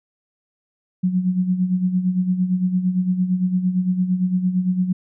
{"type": "tone with tremolo", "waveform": "sine", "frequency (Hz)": 183.1, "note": "F#3", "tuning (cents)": -18, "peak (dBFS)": -14, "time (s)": [1.03, 4.93], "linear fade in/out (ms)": 10, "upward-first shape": "sine", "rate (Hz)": 8.8, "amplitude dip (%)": 65, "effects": []}